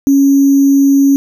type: tone with sample-and-hold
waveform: sine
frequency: 277.2 Hz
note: C#4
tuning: in tune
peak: -5 dBFS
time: 0.07-1.16 s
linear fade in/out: 0 ms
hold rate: 6300 Hz
effects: none